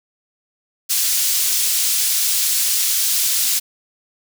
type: high-pass noise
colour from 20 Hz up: pink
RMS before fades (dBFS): -18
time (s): 0.89-3.6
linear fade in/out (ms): 20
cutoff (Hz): 5000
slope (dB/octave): 12
effects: none